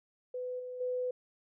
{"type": "tone with level steps", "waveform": "sine", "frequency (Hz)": 501, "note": "B4", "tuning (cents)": 25, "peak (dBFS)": [-35, -39, -31], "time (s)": [0.34, 1.11], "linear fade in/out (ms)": 5, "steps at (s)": [0.59, 0.8], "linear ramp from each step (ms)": 10, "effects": []}